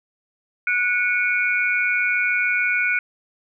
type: tone cluster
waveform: sine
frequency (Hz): 1467 / 2220 / 2414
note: F#6 / C#7 / D7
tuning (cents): -15 / +2 / +47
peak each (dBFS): -21 / -22 / -24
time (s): 0.67-2.99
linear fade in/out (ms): 2
effects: none